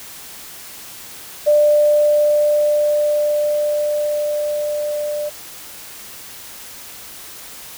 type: tone with level ramp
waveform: sine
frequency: 594 Hz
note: D5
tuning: 20 cents sharp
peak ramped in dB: -9 to -20 dBFS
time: 1.46-5.3 s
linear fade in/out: 20 ms
effects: white hiss -36 dBFS RMS until 7.77 s